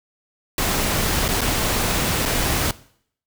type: noise with dropouts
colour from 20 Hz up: pink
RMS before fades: -21 dBFS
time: 0.58-2.71 s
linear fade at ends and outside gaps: 2 ms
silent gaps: 1.281-1.287 / 1.409-1.415 / 2.254-2.258 s
effects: noise-tail reverb RT60 0.6 s tail -19 dB re dry